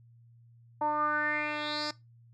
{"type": "tone with low-pass filter sweep", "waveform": "10% pulse", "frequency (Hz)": 299.7, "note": "D4", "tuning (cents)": 35, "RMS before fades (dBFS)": -31, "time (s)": [0.81, 1.91], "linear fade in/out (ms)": 5, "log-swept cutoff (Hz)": [830, 5400], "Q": 6.2, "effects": ["noise-tail reverb RT60 0.2 s tail -19 dB re dry", "added 117 Hz sine -55 dBFS peak until 2.33 s"]}